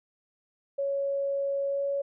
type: tone with pitch glide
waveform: sine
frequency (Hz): 556 to 559.5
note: C#5 to C#5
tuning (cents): +5 to +16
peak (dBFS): -26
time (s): 0.78-2.02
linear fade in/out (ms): 10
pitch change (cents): +11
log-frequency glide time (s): 1.67-1.83
effects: none